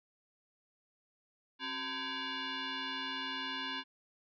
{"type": "tone with frequency modulation", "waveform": "sine", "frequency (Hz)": 910, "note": "A#5", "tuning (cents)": -42, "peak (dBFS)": -36, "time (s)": [1.59, 3.84], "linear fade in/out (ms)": 50, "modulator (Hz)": 643, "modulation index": 4.8, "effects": []}